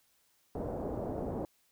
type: low-pass noise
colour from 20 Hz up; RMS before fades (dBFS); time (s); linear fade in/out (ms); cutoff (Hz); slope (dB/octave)
white; -37; 0.55-1.45; 0; 660; 24
effects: white hiss -71 dBFS RMS until 1.71 s